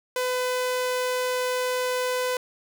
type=tone; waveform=sawtooth; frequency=503 Hz; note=B4; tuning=32 cents sharp; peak=-20 dBFS; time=0.16-2.37 s; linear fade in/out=2 ms; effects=none